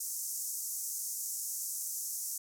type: band-pass noise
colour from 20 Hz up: pink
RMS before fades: -38 dBFS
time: 0-2.38 s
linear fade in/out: 5 ms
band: 5900 to 15000 Hz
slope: 48 dB/octave
effects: none